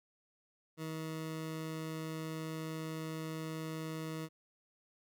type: tone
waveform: 20% pulse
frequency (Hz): 159.1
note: D#3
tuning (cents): +39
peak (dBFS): -34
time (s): 0.77-4.29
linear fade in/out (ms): 50
effects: none